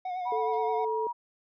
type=tone with vibrato; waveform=triangle; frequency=730 Hz; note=F#5; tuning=24 cents flat; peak=-29 dBFS; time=0.05-0.85 s; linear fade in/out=5 ms; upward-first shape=sine; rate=9.5 Hz; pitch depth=43 cents each way
type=tone with pitch glide; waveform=sine; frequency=973 to 955.2 Hz; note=B5 to A#5; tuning=-26 to +42 cents; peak=-30 dBFS; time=0.25-1.13 s; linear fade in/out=20 ms; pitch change=-32 cents; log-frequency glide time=0.5-0.59 s
type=tone; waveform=sine; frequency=440 Hz; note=A4; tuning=in tune; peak=-29 dBFS; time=0.32-1.07 s; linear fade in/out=2 ms
type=noise with exponential decay; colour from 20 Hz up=violet; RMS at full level=-43 dBFS; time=0.53-0.71 s; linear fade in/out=5 ms; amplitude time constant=39 ms
effects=resampled to 11025 Hz